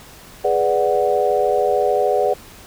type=chord; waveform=sine; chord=G# half-diminished seventh; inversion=none; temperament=equal; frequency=415.3 / 493.9 / 587.3 / 740 Hz; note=G#4 / B4 / D5 / F#5; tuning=0 / 0 / 0 / 0 cents; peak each=-20 dBFS; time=0.44-2.34 s; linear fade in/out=10 ms; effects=pink hiss -42 dBFS RMS until 2.66 s